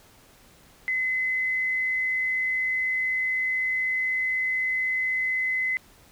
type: tone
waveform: sine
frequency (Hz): 2036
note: C7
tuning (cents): -48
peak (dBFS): -23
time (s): 0.88-5.77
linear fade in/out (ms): 0
effects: pink hiss -55 dBFS RMS until 6.11 s